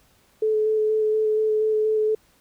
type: tone with vibrato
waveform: sine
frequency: 432.3 Hz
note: A4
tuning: 31 cents flat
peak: -18 dBFS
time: 0.42-2.15 s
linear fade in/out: 5 ms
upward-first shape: square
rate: 4.2 Hz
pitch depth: 10 cents each way
effects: pink hiss -60 dBFS RMS until 2.4 s